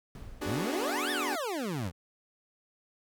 brown noise with exponential decay, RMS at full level -41 dBFS, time 0.15-1.3 s, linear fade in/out 1 ms, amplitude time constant 250 ms
sawtooth chord, G# half-diminished seventh, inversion first, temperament equal, 246.9 / 293.7 / 370 / 415.3 Hz, B3 / D4 / F#4 / G#4, 0 / 0 / 0 / 0 cents, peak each -37 / -32 / -34 / -36 dBFS, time 0.41-1.36 s, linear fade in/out 10 ms
25% pulse exponential two-way sweep, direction up then down, 78.1 to 1851 to 78.1 Hz, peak -28 dBFS, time 0.44-1.92 s, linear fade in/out 50 ms, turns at 1.11 s
effects none

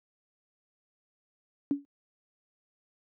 sine tone with exponential decay, 282.9 Hz, C#4, 35 cents sharp, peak -20 dBFS, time 1.71-1.85 s, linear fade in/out 0 ms, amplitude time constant 30 ms, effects high-pass 150 Hz 12 dB/octave

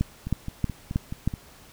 two click trains, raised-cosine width 5 ms, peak -10 / -19 dBFS, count 5 / 6, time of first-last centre 0.01-1.276 / 0.27-1.338 s, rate 3.16 / 4.68 Hz, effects pink hiss -51 dBFS RMS until 1.72 s

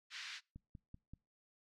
pink band-pass noise, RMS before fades -48 dBFS, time 0.1-0.41 s, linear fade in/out 50 ms, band 1600 to 5200 Hz, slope 24 dB/octave
click train, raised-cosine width 5 ms, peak -39 dBFS, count 4, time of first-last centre 0.56-1.136 s, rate 5.21 Hz
effects noise-tail reverb RT60 0.3 s tail -26 dB re dry

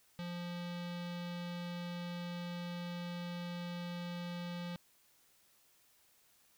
square tone with low-pass filter, 174.6 Hz, F3, in tune, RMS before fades -42 dBFS, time 0.19-4.76 s, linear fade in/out 0 ms, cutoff 3900 Hz, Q 2.2, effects white hiss -69 dBFS RMS until 6.57 s

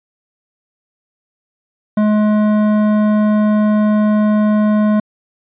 sine tone with hard clipping, 211.7 Hz, G#3, 33 cents sharp, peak -12 dBFS, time 1.97-5 s, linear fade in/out 5 ms, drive 12 dB, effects resampled to 8000 Hz

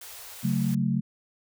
white band-stop noise, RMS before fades -43 dBFS, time 0.01-0.75 s, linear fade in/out 5 ms, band 100 to 400 Hz, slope 48 dB/octave
sine chord, F# minor, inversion second, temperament just, 138.75 / 185 / 222 Hz, C#3 / F#3 / A3, +2 / 0 / +16 cents, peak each -27 dBFS, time 0.43-1.01 s, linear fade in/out 20 ms
effects none

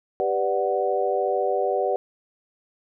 sine chord, G major seventh, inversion none, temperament equal, 392 / 493.9 / 587.3 / 740 Hz, G4 / B4 / D5 / F#5, 0 / 0 / 0 / 0 cents, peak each -26 dBFS, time 0.2-1.96 s, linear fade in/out 0 ms, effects none

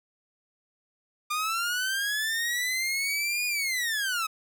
sawtooth linear two-way sweep, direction up then down, 1202 to 2463 to 1261 Hz, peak -23 dBFS, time 1.3-4.27 s, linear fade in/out 10 ms, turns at 3.46 s, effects none

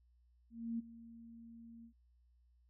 sine tone with ADSR envelope, 230.6 Hz, A#3, 19 cents flat, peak -35 dBFS, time 0.5-1.93 s, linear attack 290 ms, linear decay 17 ms, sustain -17 dB, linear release 87 ms, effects added 60 Hz sine -67 dBFS peak until 2.69 s

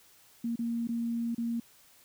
sine tone with dropouts, 233.1 Hz, A#3, in tune, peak -29 dBFS, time 0.44-1.6 s, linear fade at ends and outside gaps 5 ms, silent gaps 0.558-0.59 / 0.873-0.889 / 1.348-1.38 s, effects white hiss -60 dBFS RMS until 2.04 s

